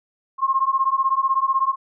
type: beating tone pair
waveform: sine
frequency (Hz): 1063 / 1079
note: C6 / C#6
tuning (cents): +27 / -47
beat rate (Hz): 16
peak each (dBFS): -20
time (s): 0.38-1.76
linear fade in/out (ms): 50
effects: none